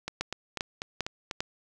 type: two click trains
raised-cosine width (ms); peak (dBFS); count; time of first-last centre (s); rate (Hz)
0.2; -16 / -12; 6 / 4; 0.08-1.312 / 0.21-1.405; 4.06 / 2.51
effects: none